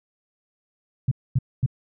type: tone bursts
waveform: sine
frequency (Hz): 129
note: C3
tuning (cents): -24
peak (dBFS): -16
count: 3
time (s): 1.08-1.662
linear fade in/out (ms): 5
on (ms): 34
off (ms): 240
effects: none